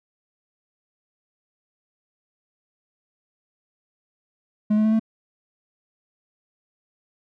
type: tone with pitch steps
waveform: triangle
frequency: 211.7 / 215 / 218.4 / 221.8 Hz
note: G#3 / A3 / A3 / A3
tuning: +33 / -40 / -13 / +14 cents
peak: -14 dBFS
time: 4.7-4.996 s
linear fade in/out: 10 ms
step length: 74 ms
effects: none